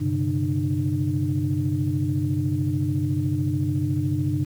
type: tone cluster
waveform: sine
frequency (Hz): 97.2 / 129.7 / 143.5 / 301.8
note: G2 / C3 / D3 / D4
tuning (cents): -14 / -15 / -40 / +47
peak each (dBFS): -26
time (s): 0-4.45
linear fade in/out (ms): 20
effects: tanh soft clip ceiling -11 dBFS + 8-bit